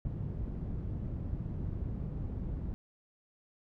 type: low-pass noise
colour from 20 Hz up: white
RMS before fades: -37 dBFS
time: 0.05-2.74 s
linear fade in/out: 0 ms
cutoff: 120 Hz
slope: 12 dB/octave
effects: none